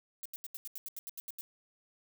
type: noise bursts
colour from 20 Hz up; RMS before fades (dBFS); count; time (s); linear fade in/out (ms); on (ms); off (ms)
violet; -42; 12; 0.23-1.41; 0; 25; 80
effects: none